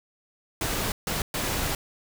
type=noise bursts at uneven times; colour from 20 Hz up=pink; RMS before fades=-28 dBFS; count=3; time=0.61-0.92 / 1.07-1.22 / 1.34-1.75 s; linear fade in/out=2 ms; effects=none